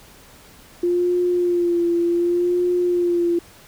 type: tone with vibrato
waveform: sine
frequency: 349.2 Hz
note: F4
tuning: in tune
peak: -16 dBFS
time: 0.83-3.39 s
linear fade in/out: 5 ms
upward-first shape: sine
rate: 0.67 Hz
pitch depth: 34 cents each way
effects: pink hiss -47 dBFS RMS until 3.67 s